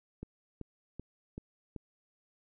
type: click train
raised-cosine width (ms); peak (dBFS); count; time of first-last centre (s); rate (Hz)
3; -28; 5; 0.23-1.763; 2.61
effects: none